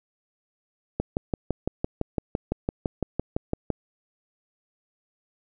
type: click train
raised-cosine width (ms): 2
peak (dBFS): -11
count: 17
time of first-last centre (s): 1-3.703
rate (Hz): 5.92
effects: none